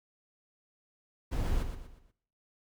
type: noise with echo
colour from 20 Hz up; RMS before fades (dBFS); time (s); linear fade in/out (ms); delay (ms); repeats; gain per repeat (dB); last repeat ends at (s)
brown; -31; 1.31-1.64; 20; 120; 4; -8; 2.12
effects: noise-tail reverb RT60 0.7 s tail -19 dB re dry